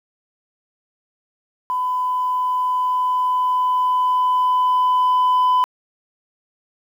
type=tone with level ramp; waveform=sine; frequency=1004 Hz; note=B5; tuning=28 cents sharp; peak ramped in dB=-18 to -10 dBFS; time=1.7-5.64 s; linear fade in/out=0 ms; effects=tanh soft clip ceiling -12 dBFS + 8-bit